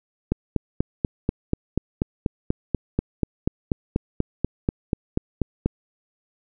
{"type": "click train", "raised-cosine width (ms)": 3, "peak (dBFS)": -7, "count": 23, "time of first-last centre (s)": [0.32, 5.66], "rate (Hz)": 4.12, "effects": []}